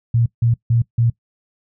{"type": "tone bursts", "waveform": "sine", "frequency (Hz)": 117.1, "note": "A#2", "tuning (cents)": 8, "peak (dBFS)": -12, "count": 4, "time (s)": [0.14, 1.1], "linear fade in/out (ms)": 5, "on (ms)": 120, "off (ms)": 160, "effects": ["noise-tail reverb RT60 0.1 s tail -21 dB re dry"]}